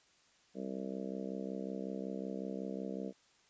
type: harmonic tone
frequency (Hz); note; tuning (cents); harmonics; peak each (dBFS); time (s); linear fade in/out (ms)
65.41; C2; 0; 3 / 4 / 5 / 6 / 7 / 8 / 9 / 10; -42 / -45 / -47 / -50 / -45 / -51 / -49 / -53; 0.54-3.13; 50
effects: white hiss -68 dBFS RMS until 3.49 s + resampled to 16000 Hz